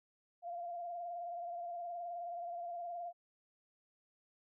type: tone with vibrato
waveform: sine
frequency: 694 Hz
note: F5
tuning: 11 cents flat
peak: -40 dBFS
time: 0.42-3.13 s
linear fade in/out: 50 ms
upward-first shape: sine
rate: 19 Hz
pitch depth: 41 cents each way
effects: none